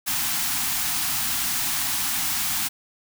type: band-stop noise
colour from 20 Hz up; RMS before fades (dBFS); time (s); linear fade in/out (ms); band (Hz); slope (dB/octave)
white; -25; 0.06-2.69; 20; 320 to 690; 96
effects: none